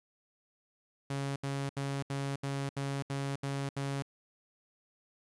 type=tone bursts; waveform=sawtooth; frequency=138.59 Hz; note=C#3; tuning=in tune; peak=-29 dBFS; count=9; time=1.1-4.024 s; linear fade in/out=5 ms; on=260 ms; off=73 ms; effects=resampled to 24000 Hz + 11-bit